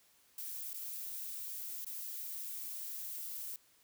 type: noise with dropouts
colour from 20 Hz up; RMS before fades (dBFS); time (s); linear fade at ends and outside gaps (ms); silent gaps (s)
violet; -43; 0.38-3.56; 2; 0.732-0.742 / 1.847-1.865
effects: white hiss -68 dBFS RMS until 3.83 s